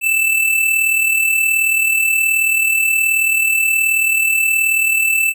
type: tone with amplitude modulation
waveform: square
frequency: 2647 Hz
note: E7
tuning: 7 cents sharp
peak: -11 dBFS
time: 0.01-5.34 s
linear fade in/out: 50 ms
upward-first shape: sine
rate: 38.7 Hz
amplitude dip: 50%
effects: none